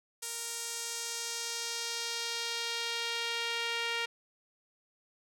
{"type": "tone with band-pass filter sweep", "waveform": "sawtooth", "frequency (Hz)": 465.7, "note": "A#4", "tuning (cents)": -2, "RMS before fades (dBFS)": -36, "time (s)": [0.22, 4.06], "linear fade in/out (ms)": 10, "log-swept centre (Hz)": [8600, 2700], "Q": 1.4, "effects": []}